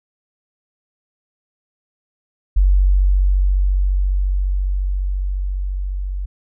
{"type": "tone with level ramp", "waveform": "sine", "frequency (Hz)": 47.24, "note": "F#1", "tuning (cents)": 37, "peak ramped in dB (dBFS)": [-9, -21], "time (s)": [2.56, 6.26], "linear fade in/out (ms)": 10, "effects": []}